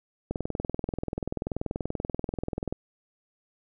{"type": "click train", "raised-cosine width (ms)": 2, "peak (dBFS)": -16, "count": 51, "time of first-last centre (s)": [0.31, 2.725], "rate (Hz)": 20.7, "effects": []}